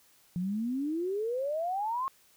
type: exponential sweep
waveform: sine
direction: up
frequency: 171.4 to 1094 Hz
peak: -29 dBFS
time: 0.36-2.08 s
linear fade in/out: 0 ms
effects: white hiss -63 dBFS RMS until 2.36 s